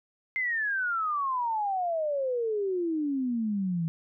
sine exponential sweep, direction down, 2102 to 160 Hz, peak -26 dBFS, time 0.36-3.88 s, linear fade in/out 0 ms, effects none

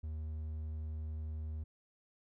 triangle tone, 77.78 Hz, D#2, in tune, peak -36 dBFS, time 0.03-1.64 s, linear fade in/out 10 ms, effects none

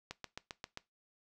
click train, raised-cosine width 0.2 ms, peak -24 dBFS, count 6, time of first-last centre 0.11-0.774 s, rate 7.53 Hz, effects noise-tail reverb RT60 0.2 s tail -19 dB re dry

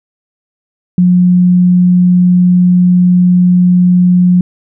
sine tone, 179.4 Hz, F3, 47 cents sharp, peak -4 dBFS, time 0.98-4.41 s, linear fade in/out 2 ms, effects none

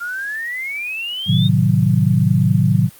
sine exponential sweep, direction up, 1385 to 3729 Hz, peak -22 dBFS, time 0-1.49 s, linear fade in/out 20 ms
sine chord, A diminished seventh, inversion none, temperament equal, 110 / 130.81 / 155.56 / 185 Hz, A2 / C3 / Eb3 / Gb3, 0 / 0 / 0 / 0 cents, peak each -17 dBFS, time 1.26-2.9 s, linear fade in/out 50 ms
effects white hiss -44 dBFS RMS until 2.99 s + Opus 48 kbps

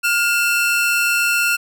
45% pulse tone pair together, 1416 / 2678 Hz, F6 / E7, +23 / +27 cents, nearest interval major seventh, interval 1104 cents, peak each -18 dBFS, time 0.03-1.57 s, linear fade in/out 20 ms, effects none

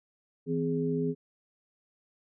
sine tone cluster, 162.1 / 256.3 / 415.4 Hz, E3 / C4 / G#4, -29 / -36 / 0 cents, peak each -31 dBFS, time 0.46-1.15 s, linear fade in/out 50 ms, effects none

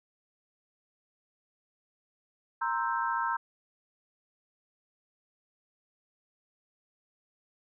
sine chord, C dominant seventh, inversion third, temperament equal, 932.3 / 1046.5 / 1318.5 / 1568 Hz, Bb5 / C6 / E6 / G6, 0 / 0 / 0 / 0 cents, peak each -31 / -34 / -34 / -35 dBFS, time 2.61-3.37 s, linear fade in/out 10 ms, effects none

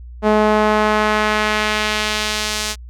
sawtooth tone with band-pass filter sweep, 213.2 Hz, G#3, 46 cents sharp, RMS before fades -17 dBFS, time 0.22-2.76 s, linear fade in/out 50 ms, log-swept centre 620 to 6100 Hz, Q 0.87, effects added 60 Hz sine -32 dBFS peak until 2.89 s

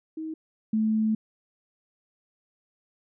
sine tone pair in turn, 316.8 / 218.2 Hz, D#4 / A3, +31 / -14 cents, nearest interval tritone, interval 645 cents, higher first, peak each -31 / -21 dBFS, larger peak second, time 0.17-0.34 / 0.73-1.15 s, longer second, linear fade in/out 5 ms, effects none

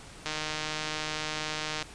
click train, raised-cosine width 0.2 ms, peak -15 dBFS, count 242, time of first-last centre 0.26-1.825 s, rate 154 Hz, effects pink hiss -48 dBFS RMS until 1.94 s + resampled to 22050 Hz

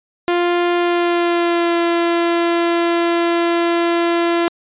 sawtooth tone with pitch glide, 349.2 to 340.8 Hz, F4 to F4, 0 to -42 cents, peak -10 dBFS, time 0.28-4.48 s, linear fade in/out 0 ms, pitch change -42 cents, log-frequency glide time 0.76-1.78 s, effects resampled to 8000 Hz

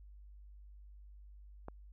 click, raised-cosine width 1 ms, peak -30 dBFS, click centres 1.684 s, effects added 50 Hz sine -52 dBFS peak until 1.92 s

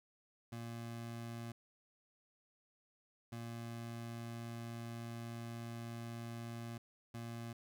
25% pulse tone bursts at uneven times, 116.54 Hz, A#2, in tune, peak -40 dBFS, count 3, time 0.52-1.52 / 3.32-6.78 / 7.14-7.53 s, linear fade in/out 5 ms, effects none

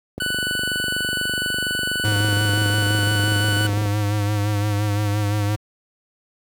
click train, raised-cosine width 2 ms, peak -16 dBFS, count 90, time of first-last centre 0.18-3.858 s, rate 24.2 Hz
25% pulse tone, 1488 Hz, F#6, 9 cents sharp, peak -18 dBFS, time 0.2-3.67 s, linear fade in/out 5 ms
square tone with vibrato, 103.83 Hz, G#2, in tune, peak -19 dBFS, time 2.04-5.56 s, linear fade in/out 10 ms, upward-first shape sine, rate 5.8 Hz, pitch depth 39 cents each way
effects high-pass 60 Hz 12 dB/octave + 8-bit

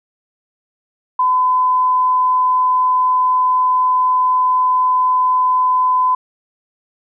sine tone, 1012 Hz, B5, 42 cents sharp, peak -11 dBFS, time 1.19-6.15 s, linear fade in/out 5 ms, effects none

